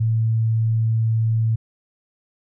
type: tone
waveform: sine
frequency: 112.3 Hz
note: A2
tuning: 36 cents sharp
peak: -16 dBFS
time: 0-1.56 s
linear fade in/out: 10 ms
effects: none